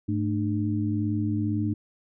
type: tone cluster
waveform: sine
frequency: 104.2 / 219.4 / 301.4 Hz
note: G#2 / A3 / D4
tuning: +6 / -5 / +45 cents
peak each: -27 / -29 / -28 dBFS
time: 0.08-1.74 s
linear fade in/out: 10 ms
effects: none